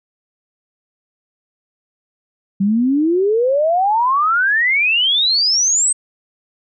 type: exponential sweep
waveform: sine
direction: up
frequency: 190 to 8400 Hz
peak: -12 dBFS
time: 2.6-5.93 s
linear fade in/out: 10 ms
effects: none